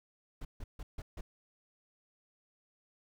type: noise bursts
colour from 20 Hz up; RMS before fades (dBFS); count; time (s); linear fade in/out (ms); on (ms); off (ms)
brown; -41; 5; 0.41-1.21; 5; 40; 150
effects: none